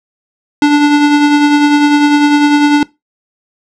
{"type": "tone with tremolo", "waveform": "square", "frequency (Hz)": 292.7, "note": "D4", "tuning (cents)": -6, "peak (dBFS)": -4, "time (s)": [0.62, 2.83], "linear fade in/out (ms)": 2, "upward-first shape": "triangle", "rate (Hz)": 10, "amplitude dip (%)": 45, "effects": ["noise-tail reverb RT60 0.2 s tail -21 dB re dry", "low-pass 5000 Hz 12 dB/octave"]}